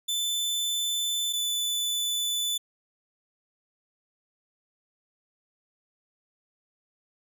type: tone pair in turn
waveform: sawtooth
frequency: 3520 / 3492 Hz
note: A7 / A7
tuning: 0 / -14 cents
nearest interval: unison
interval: 14 cents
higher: first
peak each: -23 dBFS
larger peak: neither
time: 0.08-1.33 / 1.33-2.58 s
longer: neither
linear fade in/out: 10 ms
effects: none